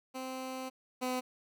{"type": "tone pair in turn", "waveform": "15% pulse", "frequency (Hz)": [260, 253.8], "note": ["C4", "B3"], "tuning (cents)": [-11, 47], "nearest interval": "unison", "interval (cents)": 42, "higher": "first", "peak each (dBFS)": [-32, -26], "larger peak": "second", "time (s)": [[0.14, 0.7], [1.01, 1.21]], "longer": "first", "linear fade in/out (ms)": 20, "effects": []}